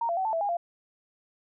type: tone with pitch steps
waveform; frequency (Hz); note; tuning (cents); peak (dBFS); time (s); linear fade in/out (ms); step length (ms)
sine; 928 / 682 / 759 / 880 / 660 / 813 / 690; A#5 / F5 / F#5 / A5 / E5 / G#5 / F5; -8 / -41 / +44 / 0 / +2 / -37 / -21; -25; 0.01-0.57; 5; 80
effects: none